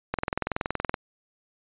click train, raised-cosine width 0.5 ms, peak -11 dBFS, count 18, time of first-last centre 0.14-0.942 s, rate 21.2 Hz, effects resampled to 8000 Hz

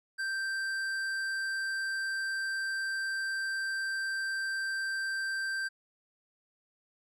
triangle tone with tanh clipping, 1568 Hz, G6, in tune, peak -33 dBFS, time 0.18-5.69 s, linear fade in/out 20 ms, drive 16 dB, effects none

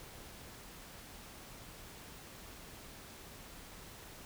silence, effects pink hiss -52 dBFS RMS until 4.25 s

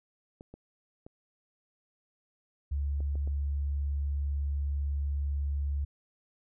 clicks, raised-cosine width 2 ms, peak -33 dBFS, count 6, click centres 0.409 / 0.54 / 1.065 / 3.005 / 3.155 / 3.275 s
sine tone, 71 Hz, C#2, 42 cents sharp, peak -28 dBFS, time 2.71-5.85 s, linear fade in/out 10 ms
effects none

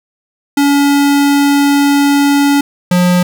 square tone pair in turn, 283.7 / 178.72 Hz, C#4 / F3, +40 / +40 cents, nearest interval minor sixth, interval 800 cents, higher first, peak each -8 dBFS, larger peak neither, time 0.57-2.61 / 2.91-3.23 s, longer first, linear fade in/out 5 ms, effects none

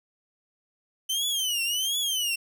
sawtooth tone with vibrato, 3052 Hz, G7, 47 cents flat, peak -22 dBFS, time 1.09-2.36 s, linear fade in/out 10 ms, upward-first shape triangle, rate 1.4 Hz, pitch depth 210 cents each way, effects none

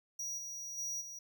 square tone with level steps, 5780 Hz, F#8, 41 cents flat, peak -38 / -42 / -37 / -45 dBFS, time 0.19-1.19 s, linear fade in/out 5 ms, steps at 0.37 / 0.77 / 1 s, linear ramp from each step 20 ms, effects none

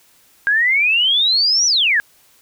sine exponential two-way sweep, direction up then down, 1598 to 5960 to 1598 Hz, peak -12 dBFS, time 0.47-2 s, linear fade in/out 0 ms, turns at 1.66 s, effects white hiss -53 dBFS RMS until 2.41 s

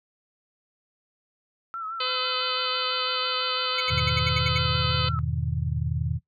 sine tone with vibrato, 1318.5 Hz, E6, in tune, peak -30 dBFS, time 1.74-5.19 s, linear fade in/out 0 ms, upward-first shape sine, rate 6 Hz, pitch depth 56 cents each way
harmonic tone, 508 Hz, B4, 49 cents sharp, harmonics 1 / 2 / 3 / 4 / 5 / 6 / 7 / 8 / 9, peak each -35 / -39 / -40 / -39 / -35 / -30 / -35 / -33 / -35 dBFS, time 2-5.09 s, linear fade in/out 5 ms
triangle tone bursts, 2217 Hz, C#7, in tune, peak -24 dBFS, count 9, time 3.78-4.582 s, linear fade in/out 5 ms, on 26 ms, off 71 ms
sine chord, E major seventh, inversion none, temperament just, 82.41 / 103.01 / 123.61 / 154.51 Hz, E2 / G#2 / B2 / D#3, 0 / -14 / +2 / -12 cents, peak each -29 / -34 / -29 / -30 dBFS, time 3.88-6.2 s, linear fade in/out 50 ms
effects noise-tail reverb RT60 0.1 s tail -18 dB re dry

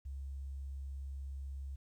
sine tone, 68.2 Hz, C#2, 28 cents flat, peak -40 dBFS, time 0.05-1.76 s, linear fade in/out 10 ms, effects 12-bit

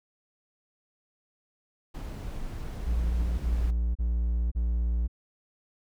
brown noise, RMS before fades -36 dBFS, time 1.94-3.71 s, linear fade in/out 10 ms
triangle tone bursts, 58.27 Hz, A#1, in tune, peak -22 dBFS, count 4, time 2.86-5.079 s, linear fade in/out 20 ms, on 530 ms, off 33 ms
effects none

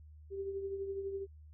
sine tone with tremolo, 392 Hz, G4, in tune, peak -34 dBFS, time 0.3-1.27 s, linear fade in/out 50 ms, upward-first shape triangle, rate 12 Hz, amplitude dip 55%, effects added 76 Hz sine -52 dBFS peak until 1.53 s

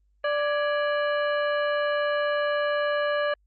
harmonic tone with a mistuned harmonic, 587.3 Hz, D5, in tune, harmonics 1 / 2 / 3 / 4 / 5 / 7, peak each -24 / -31 / -30 / -42 / -38 / -47 dBFS, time 0.24-3.34 s, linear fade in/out 5 ms, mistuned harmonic 3, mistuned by -92 cents, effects added 50 Hz sine -62 dBFS peak until 3.46 s + Opus 32 kbps

